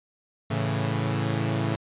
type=chord; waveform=sawtooth; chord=A major; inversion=none; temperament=equal; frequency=110 / 138.59 / 164.81 Hz; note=A2 / C#3 / E3; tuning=0 / 0 / 0 cents; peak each=-23 / -25 / -27 dBFS; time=0.5-1.76 s; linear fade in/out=10 ms; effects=resampled to 8000 Hz